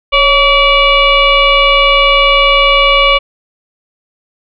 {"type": "tone with frequency modulation", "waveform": "sine", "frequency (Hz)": 1725, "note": "A6", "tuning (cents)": -35, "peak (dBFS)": -5, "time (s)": [0.12, 3.19], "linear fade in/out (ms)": 20, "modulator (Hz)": 585, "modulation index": 2.4, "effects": []}